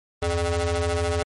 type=ring-modulated tone; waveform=25% pulse; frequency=172.5 Hz; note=F3; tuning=21 cents flat; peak=-15 dBFS; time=0.22-1.23 s; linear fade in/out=5 ms; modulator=252 Hz; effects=MP3 48 kbps